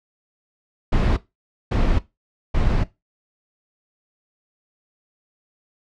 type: noise bursts at uneven times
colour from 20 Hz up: brown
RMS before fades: -18 dBFS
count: 3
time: 0.92-1.17 / 1.71-1.99 / 2.54-2.84 s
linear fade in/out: 10 ms
effects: noise-tail reverb RT60 0.2 s tail -17 dB re dry + low-pass 4000 Hz 12 dB/octave